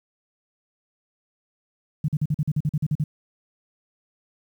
sine tone bursts, 150.8 Hz, D3, 46 cents sharp, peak -19 dBFS, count 12, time 2.04-3.04 s, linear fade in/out 5 ms, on 43 ms, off 44 ms, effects 9-bit

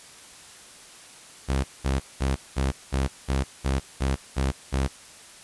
sawtooth tone bursts, 67.1 Hz, C2, 44 cents sharp, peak -18 dBFS, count 10, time 1.48-4.88 s, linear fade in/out 20 ms, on 160 ms, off 200 ms, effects white hiss -47 dBFS RMS until 5.43 s + resampled to 24000 Hz

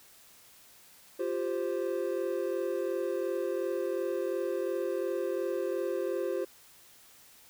triangle chord, F suspended second, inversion none, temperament equal, 349.2 / 392 / 523.3 Hz, F4 / G4 / C5, 0 / 0 / 0 cents, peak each -32 dBFS, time 1.19-6.45 s, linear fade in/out 10 ms, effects white hiss -57 dBFS RMS until 7.49 s

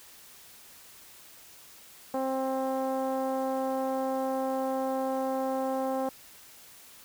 10% pulse tone with low-pass filter, 264.4 Hz, C4, 18 cents sharp, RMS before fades -30 dBFS, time 2.14-6.09 s, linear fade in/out 2 ms, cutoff 690 Hz, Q 1.5, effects white hiss -52 dBFS RMS until 7.04 s

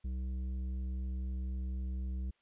triangle tone with tanh clipping, 64 Hz, C2, 38 cents flat, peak -36 dBFS, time 0.04-2.31 s, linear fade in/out 10 ms, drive 13 dB, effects white hiss -75 dBFS RMS until 2.41 s + resampled to 8000 Hz

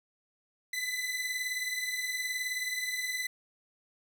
sawtooth beating tone pair, 2000 / 2019 Hz, B6 / B6, +21 / +38 cents, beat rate 19 Hz, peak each -30 / -34 dBFS, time 0.73-3.27 s, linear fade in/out 5 ms, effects none

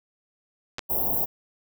clicks, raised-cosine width 0.2 ms, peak -14 dBFS, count 2, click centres 0.784 / 0.792 s
white band-stop noise, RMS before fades -25 dBFS, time 0.89-1.26 s, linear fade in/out 20 ms, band 920 to 13000 Hz, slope 48 dB/octave
effects none

